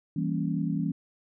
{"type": "chord", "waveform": "sine", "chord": "E diminished seventh", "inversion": "none", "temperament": "equal", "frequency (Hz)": [164.81, 196, 233.1, 277.2], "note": ["E3", "G3", "Bb3", "Db4"], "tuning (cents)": [0, 0, 0, 0], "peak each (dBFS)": [-29, -32, -34, -32], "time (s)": [0.16, 0.92], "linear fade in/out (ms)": 5, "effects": []}